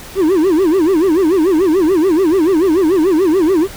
triangle tone with vibrato, 346.5 Hz, F4, 14 cents flat, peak -7 dBFS, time 0.15-3.68 s, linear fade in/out 50 ms, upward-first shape sine, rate 6.9 Hz, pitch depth 230 cents each way, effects pink hiss -33 dBFS RMS until 3.76 s

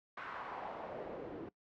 pink noise with band-pass filter sweep, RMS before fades -45 dBFS, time 0.17-1.49 s, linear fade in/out 5 ms, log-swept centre 1400 to 320 Hz, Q 2.1, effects noise-tail reverb RT60 0.1 s tail -21 dB re dry + low-pass 3000 Hz 12 dB/octave

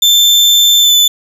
35% pulse tone with pitch glide, 3550 to 3505 Hz, A7 to A7, +15 to -7 cents, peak -4 dBFS, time 0.02-1.08 s, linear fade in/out 5 ms, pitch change -22 cents, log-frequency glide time 0.79-0.94 s, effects none

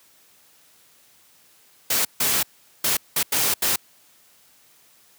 white noise bursts at uneven times, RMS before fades -21 dBFS, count 6, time 1.9-2.05 / 2.2-2.43 / 2.84-2.97 / 3.16-3.23 / 3.32-3.54 / 3.62-3.76 s, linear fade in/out 5 ms, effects white hiss -56 dBFS RMS until 5.18 s + high-pass 80 Hz 12 dB/octave

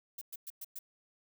violet noise bursts, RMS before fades -43 dBFS, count 5, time 0.18-0.79 s, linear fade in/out 5 ms, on 34 ms, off 110 ms, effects none

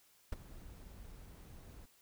brown noise with ADSR envelope, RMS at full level -34 dBFS, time 0.32-1.86 s, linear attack 7 ms, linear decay 17 ms, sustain -19 dB, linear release 10 ms, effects white hiss -68 dBFS RMS until 2.01 s

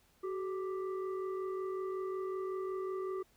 sine tone with frequency modulation, 376.3 Hz, F#4, 29 cents sharp, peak -35 dBFS, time 0.23-3.23 s, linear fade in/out 10 ms, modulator 798 Hz, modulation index 0.64, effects pink hiss -69 dBFS RMS until 3.36 s

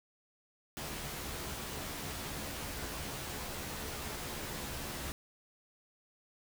pink noise with comb filter, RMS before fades -41 dBFS, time 0.77-5.12 s, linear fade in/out 0 ms, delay 14 ms, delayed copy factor +0.55, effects none

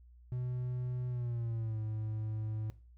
triangle tone with pitch glide, 124.7 to 108.56 Hz, B2 to A2, +17 to -23 cents, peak -32 dBFS, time 0.32-2.7 s, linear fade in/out 0 ms, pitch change -240 cents, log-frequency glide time 1.08-1.8 s, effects noise-tail reverb RT60 0.4 s tail -19 dB re dry + added 60 Hz sine -55 dBFS peak until 2.97 s

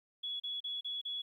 sine tone bursts, 3378 Hz, G#7, 29 cents sharp, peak -36 dBFS, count 5, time 0.23-1.22 s, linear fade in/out 10 ms, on 170 ms, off 35 ms, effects 12-bit

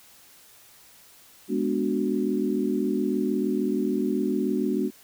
sine chord, G# half-diminished seventh, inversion none, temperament equal, 207.7 / 246.9 / 293.7 / 370 Hz, G#3 / B3 / D4 / F#4, 0 / 0 / 0 / 0 cents, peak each -28 dBFS, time 1.48-4.91 s, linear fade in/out 50 ms, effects white hiss -53 dBFS RMS until 5.03 s

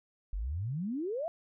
sine exponential sweep, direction up, 43.1 to 698.5 Hz, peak -32 dBFS, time 0.33-1.28 s, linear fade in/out 0 ms, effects none

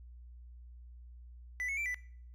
triangle tone with pitch steps, 1990 / 2196 / 2341 / 1986 Hz, B6 / C#7 / D7 / B6, +13 / -17 / -6 / +9 cents, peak -32 dBFS, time 1.6-1.944 s, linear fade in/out 0 ms, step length 86 ms, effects noise-tail reverb RT60 0.6 s tail -21 dB re dry + added 60 Hz sine -49 dBFS peak until 2.34 s

